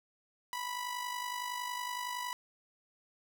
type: tone with amplitude modulation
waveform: sawtooth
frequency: 985 Hz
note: B5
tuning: 5 cents flat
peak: -30 dBFS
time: 0.53-2.33 s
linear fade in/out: 0 ms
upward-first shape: sine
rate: 50.8 Hz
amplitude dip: 55%
effects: none